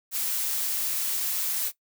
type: noise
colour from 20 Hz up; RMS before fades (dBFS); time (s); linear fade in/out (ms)
blue; -28; 0.11-1.72; 50
effects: noise-tail reverb RT60 0.1 s tail -17 dB re dry